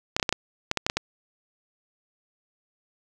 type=clicks; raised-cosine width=0.2 ms; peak=-6 dBFS; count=10; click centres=0.165 / 0.198 / 0.228 / 0.292 / 0.326 / 0.714 / 0.773 / 0.865 / 0.899 / 0.97 s; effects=none